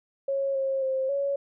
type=tone with pitch steps; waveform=sine; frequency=548 / 538 / 528 / 559 Hz; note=C#5 / C5 / C5 / C#5; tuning=-20 / +48 / +16 / +14 cents; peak=-24 dBFS; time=0.28-1.36 s; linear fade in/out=5 ms; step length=270 ms; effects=none